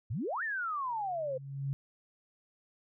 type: exponential two-way sweep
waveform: sine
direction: up then down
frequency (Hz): 92.5 to 1864.7 to 503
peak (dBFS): -32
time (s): 0.1-1.38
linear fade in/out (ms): 10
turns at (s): 0.43
type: tone with exponential growth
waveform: sine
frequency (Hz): 138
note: C#3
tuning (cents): -7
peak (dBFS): -29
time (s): 0.85-1.73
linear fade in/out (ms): 0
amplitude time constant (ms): 190
effects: none